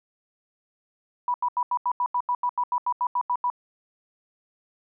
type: tone bursts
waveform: sine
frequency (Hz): 981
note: B5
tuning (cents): -12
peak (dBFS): -21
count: 16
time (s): 1.28-3.501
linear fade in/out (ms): 2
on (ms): 61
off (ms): 83
effects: none